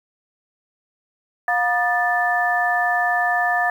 sine tone cluster, 712 / 961 / 1216 / 1756 Hz, F5 / B5 / D#6 / A6, +33 / -48 / -40 / -4 cents, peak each -20 / -29 / -28 / -20 dBFS, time 1.48-3.7 s, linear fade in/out 2 ms, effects 8-bit

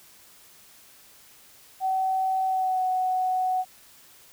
sine tone with pitch glide, 759 to 742.5 Hz, F#5 to F#5, +44 to +6 cents, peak -22 dBFS, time 1.8-3.65 s, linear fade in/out 50 ms, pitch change -38 cents, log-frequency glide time 2.45-2.84 s, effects white hiss -53 dBFS RMS until 4.32 s

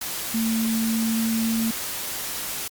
sine tone in noise, 225.1 Hz, A3, 40 cents sharp, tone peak -21 dBFS, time 0.34-1.71 s, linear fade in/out 5 ms, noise white, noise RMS -30 dBFS, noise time 0.01-2.68 s, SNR +6 dB, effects Opus 48 kbps

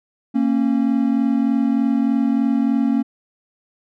triangle tone pair together, 230.4 / 273.7 Hz, A#3 / C#4, -20 / -22 cents, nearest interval minor third, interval 298 cents, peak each -16 dBFS, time 0.34-3.03 s, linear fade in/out 20 ms, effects none

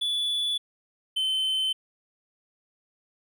triangle tone pair in turn, 3446 / 3070 Hz, A7 / G7, -37 / -37 cents, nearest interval major second, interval 200 cents, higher first, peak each -23 / -22 dBFS, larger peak second, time 0.01-0.58 / 1.16-1.73 s, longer neither, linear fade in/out 10 ms, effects none

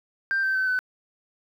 sine tone with pitch steps, 1575 / 1552.4 / 1530.2 / 1508.2 Hz, G6 / G6 / G6 / F#6, +8 / -17 / -42 / +33 cents, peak -20 dBFS, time 0.31-0.79 s, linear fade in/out 0 ms, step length 120 ms, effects tanh soft clip ceiling -18 dBFS + 9-bit

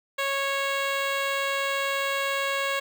10% pulse tone with notch filter, 551 Hz, C#5, 11 cents flat, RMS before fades -27 dBFS, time 0.18-2.8 s, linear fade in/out 10 ms, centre 11000 Hz, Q 0.67, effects none

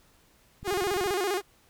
click train, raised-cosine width 5 ms, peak -30 dBFS, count 11, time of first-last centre 0.63-1.108 s, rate 20.9 Hz
sawtooth tone with vibrato, 383.5 Hz, G4, 38 cents flat, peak -22 dBFS, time 0.64-1.42 s, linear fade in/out 50 ms, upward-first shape square, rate 15 Hz, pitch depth 110 cents each way
effects pink hiss -62 dBFS RMS until 1.69 s

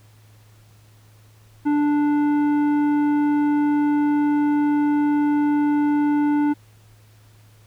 sine tone with tanh clipping, 293.7 Hz, D4, in tune, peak -18 dBFS, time 1.65-6.54 s, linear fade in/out 20 ms, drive 11 dB, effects added 107 Hz sine -49 dBFS peak until 7.66 s + pink hiss -57 dBFS RMS until 7.66 s

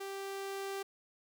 sawtooth tone with level ramp, 392 Hz, G4, in tune, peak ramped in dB -36 to -33 dBFS, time 0-0.83 s, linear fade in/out 10 ms, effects none

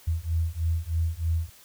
sine beating tone pair, 80.7 / 83.9 Hz, E2 / E2, -36 / +31 cents, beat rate 3.2 Hz, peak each -27 dBFS, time 0.07-1.5 s, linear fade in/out 10 ms, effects white hiss -53 dBFS RMS until 1.64 s

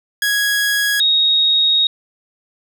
sawtooth / sine tone pair in turn, 1661.2 / 3756 Hz, G#6 / A#7, 0 / +12 cents, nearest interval octave + major second, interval 1412 cents, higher second, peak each -11 dBFS, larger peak neither, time 0.22-1 / 1-1.87 s, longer second, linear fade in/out 2 ms, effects none

